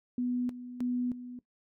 sine tone with tremolo, 246.9 Hz, B3, in tune, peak -28 dBFS, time 0.18-1.39 s, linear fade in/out 2 ms, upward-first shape square, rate 1.6 Hz, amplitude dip 75%, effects noise-tail reverb RT60 0.1 s tail -17 dB re dry

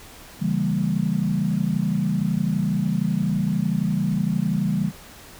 sine chord, C# diminished seventh, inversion none, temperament equal with one note detuned, 138.59 / 164.81 / 196 / 228.7 Hz, C#3 / E3 / G3 / Bb3, 0 / 0 / 0 / -33 cents, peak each -28 / -24 / -23 / -28 dBFS, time 0.39-4.92 s, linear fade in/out 50 ms, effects pink hiss -44 dBFS RMS until 5.39 s

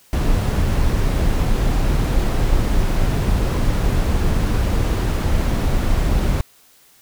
brown noise, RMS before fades -17 dBFS, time 0.13-6.41 s, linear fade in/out 0 ms, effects white hiss -52 dBFS RMS until 7.01 s

